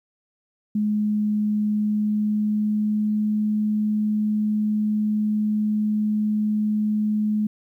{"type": "tone with pitch glide", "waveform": "sine", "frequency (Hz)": [210.6, 212.3], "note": ["G#3", "G#3"], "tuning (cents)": [24, 38], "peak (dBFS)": -19, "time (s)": [0.75, 7.47], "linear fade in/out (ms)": 5, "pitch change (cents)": 14, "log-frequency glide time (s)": [1.71, 3.4], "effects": ["10-bit"]}